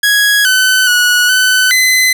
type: tone with pitch steps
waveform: sawtooth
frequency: 1663 / 1515 / 1465 / 1509 / 2030 Hz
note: G#6 / F#6 / F#6 / F#6 / B6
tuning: +2 / +40 / -18 / +34 / +47 cents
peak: -4 dBFS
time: 0.03-2.13 s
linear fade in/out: 5 ms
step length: 420 ms
effects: none